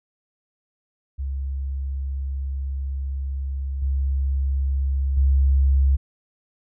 sine tone with level steps, 67.9 Hz, C#2, 35 cents flat, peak -24 / -19 / -14 dBFS, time 1.18-5.97 s, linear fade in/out 20 ms, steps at 3.82 / 5.17 s, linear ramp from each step 5 ms, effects none

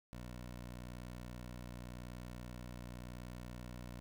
15% pulse tone, 60.9 Hz, B1, 24 cents flat, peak -40 dBFS, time 0.13-4 s, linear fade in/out 0 ms, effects 12-bit

